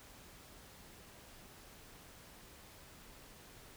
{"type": "silence", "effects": ["pink hiss -57 dBFS RMS until 3.76 s"]}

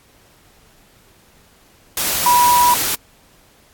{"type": "tone in noise", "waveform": "sine", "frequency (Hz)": 975, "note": "B5", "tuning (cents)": -23, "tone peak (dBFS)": -10, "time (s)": [2.26, 2.74], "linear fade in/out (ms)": 2, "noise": "white", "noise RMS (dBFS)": -19, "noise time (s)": [1.97, 2.95], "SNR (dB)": 6, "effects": ["pink hiss -52 dBFS RMS until 3.73 s", "AAC 64 kbps"]}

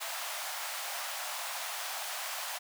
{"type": "high-pass noise", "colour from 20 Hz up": "pink", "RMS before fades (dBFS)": -38, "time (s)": [0, 2.59], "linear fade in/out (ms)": 20, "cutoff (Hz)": 630, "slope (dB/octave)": 48, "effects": []}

